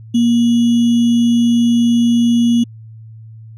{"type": "tone with sample-and-hold", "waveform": "sine", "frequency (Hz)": 235.7, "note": "A#3", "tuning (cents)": 19, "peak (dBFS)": -9, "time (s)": [0.14, 2.64], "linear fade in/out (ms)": 10, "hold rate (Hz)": 3150, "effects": ["added 111 Hz sine -33 dBFS peak until 3.57 s", "low-pass 7000 Hz 12 dB/octave"]}